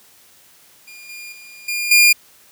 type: tone with level steps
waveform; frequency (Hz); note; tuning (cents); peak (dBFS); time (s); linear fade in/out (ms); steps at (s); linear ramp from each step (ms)
sawtooth; 2415; D7; +48; -34 / -29 / -35 / -17 / -5; 0.87-2.13; 10; 1.09 / 1.32 / 1.68 / 1.91; 5
effects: white hiss -50 dBFS RMS until 2.51 s + high-pass 60 Hz 12 dB/octave